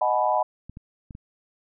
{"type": "chord", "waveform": "sine", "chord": "G# minor seventh", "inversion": "second", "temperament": "equal with one note detuned", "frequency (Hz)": [622.3, 740, 849.5, 987.8], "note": ["D#5", "F#5", "G#5", "B5"], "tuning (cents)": [0, 0, 39, 0], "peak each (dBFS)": -25, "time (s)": [0.01, 0.43], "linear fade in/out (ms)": 5}
{"type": "clicks", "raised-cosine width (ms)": 5, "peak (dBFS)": -27, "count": 4, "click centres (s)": [0.696, 0.771, 1.108, 1.151]}
{"effects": []}